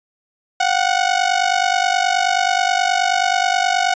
sawtooth ring-modulated tone, 737 Hz, F#5, 7 cents flat, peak -8 dBFS, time 0.6-3.94 s, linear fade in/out 2 ms, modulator 24.7 Hz, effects resampled to 16000 Hz

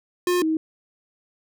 square / sine tone pair in turn, 356.7 / 317.1 Hz, F4 / D#4, +37 / +33 cents, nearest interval major second, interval 204 cents, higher first, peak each -19 dBFS, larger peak neither, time 0.27-0.42 / 0.42-0.57 s, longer neither, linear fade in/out 2 ms, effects none

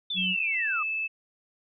sine linear sweep, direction down, 3589 to 1170 Hz, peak -28 dBFS, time 0.1-0.83 s, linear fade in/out 5 ms
sine tone, 185 Hz, F#3, in tune, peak -31 dBFS, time 0.14-0.36 s, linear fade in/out 50 ms
sine tone with pitch glide, 2651 to 2621 Hz, E7 to E7, +9 to -11 cents, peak -27 dBFS, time 0.16-1.08 s, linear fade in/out 20 ms, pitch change -20 cents, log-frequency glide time 0.58-0.83 s
effects none

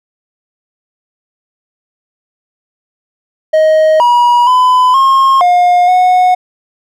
triangle tone with pitch steps, 627 / 964 / 1007 / 1074 / 713 / 731 Hz, D#5 / B5 / B5 / C6 / F5 / F#5, +13 / -42 / +33 / +45 / +36 / -21 cents, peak -3 dBFS, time 3.53-6.35 s, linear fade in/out 10 ms, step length 470 ms, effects none

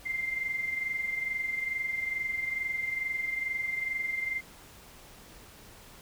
sine tone with amplitude modulation, 2093 Hz, C7, in tune, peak -27 dBFS, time 0.05-4.41 s, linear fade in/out 20 ms, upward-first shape sine, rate 22.3 Hz, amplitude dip 60%, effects pink hiss -52 dBFS RMS until 6.01 s

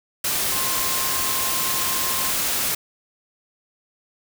sine tone in noise, 1058 Hz, C6, 19 cents sharp, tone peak -31 dBFS, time 0.52-2.31 s, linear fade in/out 5 ms, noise white, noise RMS -23 dBFS, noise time 0.24-2.75 s, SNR -11 dB, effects none

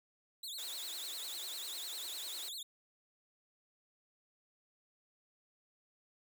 sawtooth tone with vibrato, 3822 Hz, A#7, 43 cents sharp, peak -39 dBFS, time 0.43-2.63 s, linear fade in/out 5 ms, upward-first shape triangle, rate 10 Hz, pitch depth 270 cents each way
white high-pass noise, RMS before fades -49 dBFS, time 0.58-2.49 s, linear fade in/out 5 ms, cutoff 290 Hz, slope 96 dB/octave
effects none

